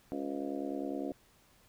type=harmonic tone with a mistuned harmonic; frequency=69.9 Hz; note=C#2; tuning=15 cents sharp; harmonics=3 / 4 / 5 / 6 / 7 / 8 / 9 / 10; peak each=-46 / -37 / -41 / -48 / -44 / -50 / -45 / -47 dBFS; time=0.12-1.12 s; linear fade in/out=0 ms; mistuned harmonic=8; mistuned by=-65 cents; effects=pink hiss -65 dBFS RMS until 1.68 s